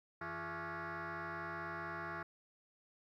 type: tone with frequency modulation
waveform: sine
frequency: 164.81 Hz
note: E3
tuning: in tune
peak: -39 dBFS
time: 0.21-2.23 s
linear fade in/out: 5 ms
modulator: 254 Hz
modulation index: 6.5
effects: tanh soft clip ceiling -38 dBFS + 13-bit